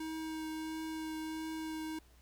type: tone with vibrato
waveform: square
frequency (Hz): 316.4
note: D#4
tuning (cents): +29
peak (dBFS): -39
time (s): 0-1.99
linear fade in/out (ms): 5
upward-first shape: triangle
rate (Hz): 1.5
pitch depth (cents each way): 11
effects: added 60 Hz sine -61 dBFS peak until 2.21 s + pink hiss -67 dBFS RMS until 2.21 s